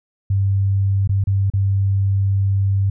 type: tone with dropouts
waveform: sine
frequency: 98.1 Hz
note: G2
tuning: 2 cents sharp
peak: -14 dBFS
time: 0.3-2.9 s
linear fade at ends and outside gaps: 5 ms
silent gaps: 1.075-1.092 / 1.24-1.271 / 1.501-1.536 s
effects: none